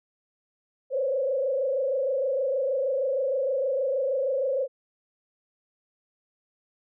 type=tone with frequency modulation; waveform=sine; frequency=535 Hz; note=C5; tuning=38 cents sharp; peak=-23 dBFS; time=0.9-4.68 s; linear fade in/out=50 ms; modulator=26.4 Hz; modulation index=1.3; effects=none